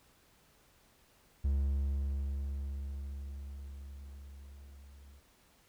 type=tone with level ramp; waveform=triangle; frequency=69.3 Hz; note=C#2; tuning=in tune; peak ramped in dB=-25 to -51 dBFS; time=1.44-5.2 s; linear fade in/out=10 ms; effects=pink hiss -66 dBFS RMS until 5.68 s